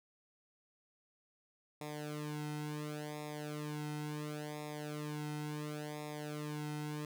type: tone with flanger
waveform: sawtooth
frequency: 150 Hz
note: D3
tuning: 37 cents sharp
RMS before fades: -42 dBFS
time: 1.81-7.05 s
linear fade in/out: 2 ms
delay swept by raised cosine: 0.66 to 1.76 ms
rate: 0.71 Hz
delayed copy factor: -1
effects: none